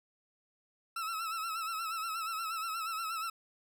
40% pulse tone with vibrato, 1318.5 Hz, E6, in tune, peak -34 dBFS, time 0.96-3.3 s, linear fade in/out 5 ms, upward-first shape sine, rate 8.4 Hz, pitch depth 63 cents each way, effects none

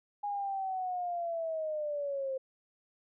sine linear sweep, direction down, 825 to 523.3 Hz, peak -32 dBFS, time 0.23-2.38 s, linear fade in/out 10 ms, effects none

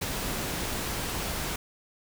pink noise with ADSR envelope, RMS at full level -29 dBFS, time 0.01-1.56 s, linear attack 13 ms, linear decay 27 ms, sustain -3 dB, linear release 4 ms, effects none

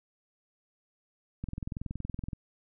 click train, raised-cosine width 5 ms, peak -23 dBFS, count 20, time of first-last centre 1.44-2.332 s, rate 21.3 Hz, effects none

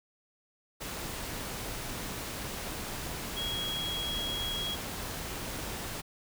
sine tone in noise, 3300 Hz, G#7, 12 cents flat, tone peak -33 dBFS, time 3.36-4.76 s, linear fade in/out 20 ms, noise pink, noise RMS -38 dBFS, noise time 0.8-6.02 s, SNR +2 dB, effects none

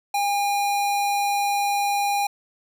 square tone, 810 Hz, G#5, 43 cents flat, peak -21 dBFS, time 0.14-2.27 s, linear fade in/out 5 ms, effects none

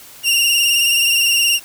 sawtooth tone with vibrato, 2793 Hz, F7, 1 cent flat, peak -9 dBFS, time 0.23-1.6 s, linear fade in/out 50 ms, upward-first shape triangle, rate 19 Hz, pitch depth 51 cents each way, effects white hiss -40 dBFS RMS until 1.64 s

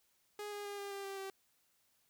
sawtooth tone with pitch steps, 415.3 / 410.5 / 405.8 / 401.2 / 396.5 / 392 / 387.5 Hz, G#4 / G#4 / G#4 / G4 / G4 / G4 / G4, 0 / -20 / -40 / +40 / +20 / 0 / -20 cents, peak -38 dBFS, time 0.39-1.3 s, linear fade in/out 2 ms, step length 130 ms, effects white hiss -75 dBFS RMS until 2.09 s

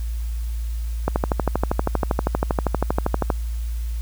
click train, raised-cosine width 1 ms, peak -5 dBFS, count 29, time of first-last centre 1.08-3.302 s, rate 12.6 Hz, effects added 57 Hz sine -23 dBFS peak until 4.01 s + white hiss -47 dBFS RMS until 4.01 s

